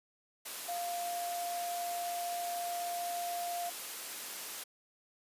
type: tone in noise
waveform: sine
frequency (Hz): 698.5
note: F5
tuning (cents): 0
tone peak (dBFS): -35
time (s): 0.68-3.7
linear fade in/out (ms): 10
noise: white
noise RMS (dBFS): -42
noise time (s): 0.45-4.64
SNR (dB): +4
effects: high-pass 300 Hz 12 dB/octave + resampled to 32000 Hz